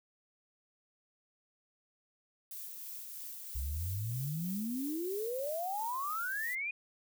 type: noise with tremolo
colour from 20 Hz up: violet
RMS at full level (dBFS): -44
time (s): 2.51-6.55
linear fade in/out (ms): 2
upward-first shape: sine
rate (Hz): 3.1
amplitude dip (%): 25
type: exponential sweep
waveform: sine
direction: up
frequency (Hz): 61.5 to 2489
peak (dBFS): -34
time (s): 3.55-6.71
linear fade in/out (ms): 5
effects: none